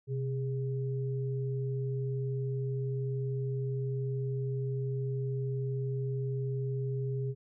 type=tone pair together; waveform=sine; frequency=129.5 / 409.7 Hz; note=C3 / G#4; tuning=-17 / -24 cents; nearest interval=octave + minor sixth; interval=1993 cents; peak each=-31 / -38 dBFS; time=0.07-7.35 s; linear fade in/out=50 ms; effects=none